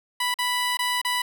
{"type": "tone with dropouts", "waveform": "15% pulse", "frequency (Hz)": 987.8, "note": "B5", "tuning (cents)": 0, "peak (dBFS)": -16, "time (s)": [0.2, 1.22], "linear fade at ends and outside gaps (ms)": 5, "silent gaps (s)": [[0.342, 0.387], [0.771, 0.79], [1.016, 1.048]], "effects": []}